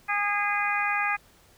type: harmonic tone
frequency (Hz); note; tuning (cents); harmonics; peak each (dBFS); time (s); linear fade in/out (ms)
409.8; G#4; -23; 2 / 3 / 4 / 5 / 6; -30 / -30 / -30 / -30 / -30; 0.08-1.17; 20
effects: pink hiss -58 dBFS RMS until 1.57 s